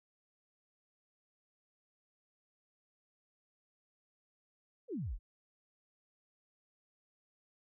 sine exponential sweep, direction down, 554.4 to 30.91 Hz, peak -36 dBFS, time 4.88-5.19 s, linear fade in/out 50 ms, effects none

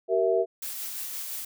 sine chord, E diminished, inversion first, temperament equal with one note detuned, 381.9 / 466.2 / 659.3 Hz, G4 / Bb4 / E5, -45 / 0 / 0 cents, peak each -25 dBFS, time 0.08-0.46 s, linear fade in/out 50 ms
blue noise with tremolo, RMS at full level -34 dBFS, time 0.62-1.45 s, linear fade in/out 5 ms, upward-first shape sine, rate 5.8 Hz, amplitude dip 25%
effects none

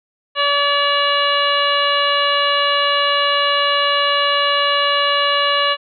harmonic tone, 572 Hz, D5, 46 cents flat, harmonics 1 / 2 / 3 / 4 / 5 / 6 / 7, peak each -21 / -18 / -22 / -27 / -19 / -28 / -25 dBFS, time 0.35-5.77 s, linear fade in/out 50 ms, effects none

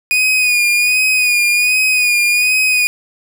40% pulse tone with vibrato, 2468 Hz, D#7, 15 cents flat, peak -10 dBFS, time 0.11-2.87 s, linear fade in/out 0 ms, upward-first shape sine, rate 1.3 Hz, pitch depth 40 cents each way, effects none

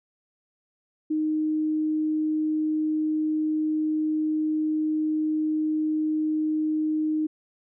sine tone, 309.6 Hz, D#4, 9 cents flat, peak -22 dBFS, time 1.1-7.27 s, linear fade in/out 10 ms, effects none

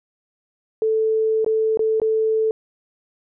sine tone with dropouts, 440 Hz, A4, in tune, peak -16 dBFS, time 0.82-2.51 s, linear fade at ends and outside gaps 1 ms, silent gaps 1.446-1.463 / 1.773-1.793 / 2-2.017 s, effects none

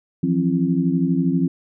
sine tone cluster, 165.8 / 178.2 / 266.1 / 336.7 Hz, E3 / F3 / C4 / E4, +10 / +35 / +29 / +37 cents, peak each -22 / -21 / -20 / -28 dBFS, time 0.23-1.48 s, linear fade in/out 5 ms, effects none

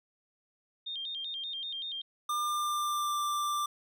sine tone with vibrato, 3419 Hz, G#7, 50 cents sharp, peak -35 dBFS, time 0.86-2.02 s, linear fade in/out 10 ms, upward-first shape square, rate 5.2 Hz, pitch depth 120 cents each way
square tone with pitch glide, 1200 to 1180.7 Hz, D6 to D6, +37 to +9 cents, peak -30 dBFS, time 2.29-3.66 s, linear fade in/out 5 ms, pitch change -28 cents, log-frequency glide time 2.44-3.18 s
effects none

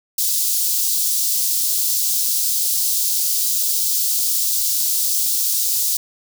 white high-pass noise, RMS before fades -19 dBFS, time 0.18-5.97 s, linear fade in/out 5 ms, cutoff 4300 Hz, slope 24 dB/octave, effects none

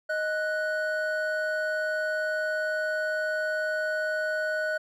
triangle tone pair together, 622.3 / 1480.1 Hz, D#5 / F#6, 0 / 0 cents, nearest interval octave + minor third, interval 1500 cents, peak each -27 dBFS, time 0.09-4.78 s, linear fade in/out 10 ms, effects none

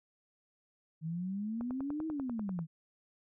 sine exponential two-way sweep, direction up then down, 155.56 to 323.1 to 155.56 Hz, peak -34 dBFS, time 1.01-2.67 s, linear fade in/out 50 ms, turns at 2.07 s
click train, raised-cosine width 1 ms, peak -30 dBFS, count 11, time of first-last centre 1.61-2.59 s, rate 10.2 Hz
effects none

